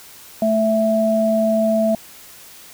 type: tone pair together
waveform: sine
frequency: 220.1 / 659.6 Hz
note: A3 / E5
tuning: +1 / +1 cents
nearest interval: octave + perfect fifth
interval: 1900 cents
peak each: -18 / -16 dBFS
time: 0.42-1.95 s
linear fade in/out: 2 ms
effects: white hiss -42 dBFS RMS until 2.73 s